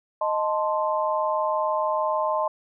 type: chord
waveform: sine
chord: A diminished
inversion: second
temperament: equal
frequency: 622.3 / 880 / 1046.5 Hz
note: Eb5 / A5 / C6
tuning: 0 / 0 / 0 cents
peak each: -25 / -27 / -26 dBFS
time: 0.21-2.48 s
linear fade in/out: 5 ms
effects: none